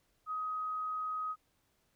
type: tone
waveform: sine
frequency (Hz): 1259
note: D#6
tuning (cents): +20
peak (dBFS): -34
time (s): 0.26-1.36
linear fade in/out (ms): 50
effects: pink hiss -75 dBFS RMS until 1.95 s